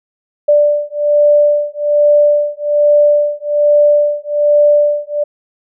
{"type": "beating tone pair", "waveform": "sine", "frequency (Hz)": [588, 589.2], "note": ["D5", "D5"], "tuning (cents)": [2, 6], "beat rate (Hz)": 1.2, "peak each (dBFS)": -11, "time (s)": [0.48, 5.24], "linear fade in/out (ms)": 10, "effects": []}